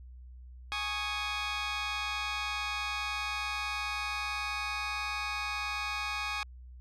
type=chord; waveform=15% pulse; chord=Ab suspended fourth; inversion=none; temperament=just; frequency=830.6 / 1107.5 / 1245.9 Hz; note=Ab5 / Db6 / Eb6; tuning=0 / -2 / +2 cents; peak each=-31 / -31 / -31 dBFS; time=0.72-6.43 s; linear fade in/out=0 ms; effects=added 62 Hz sine -46 dBFS peak until 6.8 s + low-pass 6000 Hz 12 dB/octave